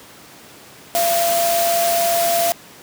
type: tone in noise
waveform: sine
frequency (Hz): 683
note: F5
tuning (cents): -39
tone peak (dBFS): -16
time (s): 0.95-2.52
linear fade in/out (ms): 0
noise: white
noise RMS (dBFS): -22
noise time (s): 0.95-2.52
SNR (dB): +3
effects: pink hiss -42 dBFS RMS until 2.82 s + high-pass 150 Hz 12 dB/octave